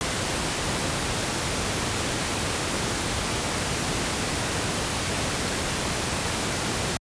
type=noise; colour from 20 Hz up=pink; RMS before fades=-26 dBFS; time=0.01-6.97 s; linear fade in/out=0 ms; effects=high-pass 60 Hz 12 dB/octave + resampled to 22050 Hz